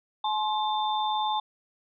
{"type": "tone cluster", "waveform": "sine", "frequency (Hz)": [854, 1057, 3573], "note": ["G#5", "C6", "A7"], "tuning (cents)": [48, 17, 26], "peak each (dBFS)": [-26, -32, -33], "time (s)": [0.24, 1.4], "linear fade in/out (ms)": 5, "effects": []}